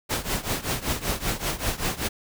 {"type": "noise with tremolo", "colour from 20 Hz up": "pink", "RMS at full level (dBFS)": -24, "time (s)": [0.09, 2.09], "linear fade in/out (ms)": 20, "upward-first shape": "triangle", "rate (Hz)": 5.2, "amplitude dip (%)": 90, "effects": []}